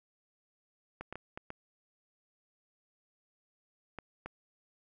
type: clicks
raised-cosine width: 0.5 ms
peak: -26 dBFS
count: 7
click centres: 1.01 / 1.126 / 1.156 / 1.375 / 1.504 / 3.987 / 4.26 s
effects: none